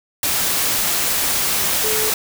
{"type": "tone in noise", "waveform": "sine", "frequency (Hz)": 432.9, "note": "A4", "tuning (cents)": -28, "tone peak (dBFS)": -24, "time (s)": [1.84, 2.1], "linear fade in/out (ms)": 2, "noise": "white", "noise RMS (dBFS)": -19, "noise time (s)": [0.23, 2.14], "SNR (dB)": -8, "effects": []}